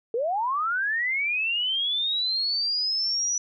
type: linear sweep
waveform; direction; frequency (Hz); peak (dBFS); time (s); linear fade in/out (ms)
sine; up; 435.3 to 5920; -23; 0.14-3.38; 2
effects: none